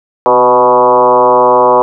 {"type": "tone with frequency modulation", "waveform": "sine", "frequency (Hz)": 740, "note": "F#5", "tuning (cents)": 0, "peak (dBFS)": -4, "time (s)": [0.26, 1.82], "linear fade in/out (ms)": 0, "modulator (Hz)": 121, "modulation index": 2.9, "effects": []}